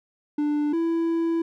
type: tone pair in turn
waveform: triangle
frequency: 295.7 / 331.9 Hz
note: D4 / E4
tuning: +12 / +12 cents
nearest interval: major second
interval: 200 cents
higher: second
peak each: -19 dBFS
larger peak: neither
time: 0.38-0.73 / 0.73-1.42 s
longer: second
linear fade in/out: 5 ms
effects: none